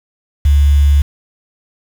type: tone with quantisation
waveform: sine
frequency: 71.5 Hz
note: D2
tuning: 46 cents flat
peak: -6 dBFS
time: 0.45-1.02 s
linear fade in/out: 5 ms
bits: 5
effects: none